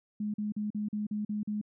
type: tone bursts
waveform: sine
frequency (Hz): 210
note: G#3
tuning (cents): +19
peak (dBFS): -30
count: 8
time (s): 0.2-1.614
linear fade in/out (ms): 5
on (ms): 140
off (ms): 42
effects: none